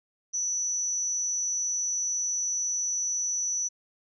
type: tone with amplitude modulation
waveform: sine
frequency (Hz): 5940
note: F#8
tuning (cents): +6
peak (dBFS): -23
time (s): 0.33-3.69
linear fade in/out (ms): 20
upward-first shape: sine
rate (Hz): 222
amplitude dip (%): 70
effects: none